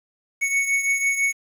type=beating tone pair; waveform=square; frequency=2217 / 2223 Hz; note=C#7 / C#7; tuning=0 / +4 cents; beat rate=6 Hz; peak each=-21 / -27 dBFS; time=0.41-1.33 s; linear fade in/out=20 ms; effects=low-pass 12000 Hz 12 dB/octave + 8-bit